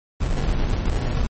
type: noise with sample-and-hold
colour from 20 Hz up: brown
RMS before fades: -21 dBFS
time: 0.2-1.27 s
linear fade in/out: 10 ms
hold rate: 1225 Hz
effects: MP3 32 kbps